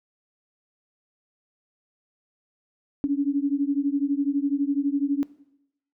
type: beating tone pair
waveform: sine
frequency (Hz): 277.2 / 289.2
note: C#4 / D4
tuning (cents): 0 / -27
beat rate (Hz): 12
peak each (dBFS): -24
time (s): 3.04-5.23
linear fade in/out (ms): 0
effects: noise-tail reverb RT60 0.8 s tail -19 dB re dry